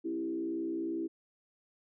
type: tone with frequency modulation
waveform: sine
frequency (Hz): 329.6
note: E4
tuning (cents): 0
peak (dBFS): -32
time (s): 0.04-1.08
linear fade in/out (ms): 20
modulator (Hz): 62.6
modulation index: 0.79
effects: none